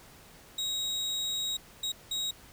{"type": "tone bursts at uneven times", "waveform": "35% pulse", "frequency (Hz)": 3800, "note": "A#7", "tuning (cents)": 33, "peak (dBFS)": -28, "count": 3, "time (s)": [[0.58, 1.57], [1.83, 1.92], [2.11, 2.31]], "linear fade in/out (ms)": 5, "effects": ["pink hiss -54 dBFS RMS until 2.52 s"]}